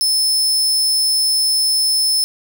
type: tone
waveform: sawtooth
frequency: 5250 Hz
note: E8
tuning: 8 cents flat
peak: -11 dBFS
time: 0.01-2.24 s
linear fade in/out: 0 ms
effects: none